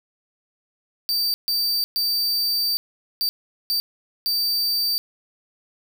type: tone bursts at uneven times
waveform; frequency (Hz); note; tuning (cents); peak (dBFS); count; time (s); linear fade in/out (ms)
45% pulse; 4640; D8; -22; -19; 6; 1.09-1.34 / 1.48-1.84 / 1.96-2.77 / 3.21-3.29 / 3.7-3.8 / 4.26-4.98; 0
effects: none